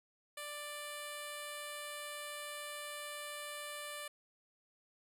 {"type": "tone with low-pass filter", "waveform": "10% pulse", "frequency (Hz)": 589, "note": "D5", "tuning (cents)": 5, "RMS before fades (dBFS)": -45, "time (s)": [0.37, 4.08], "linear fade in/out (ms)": 5, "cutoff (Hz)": 12000, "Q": 5.5, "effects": []}